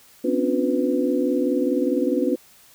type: tone cluster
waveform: sine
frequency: 251.3 / 271.4 / 291 / 356 / 499.1 Hz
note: B3 / C#4 / D4 / F4 / B4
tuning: +30 / -36 / -16 / +33 / +18 cents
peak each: -25 dBFS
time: 0.24-2.36 s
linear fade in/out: 10 ms
effects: white hiss -52 dBFS RMS until 2.74 s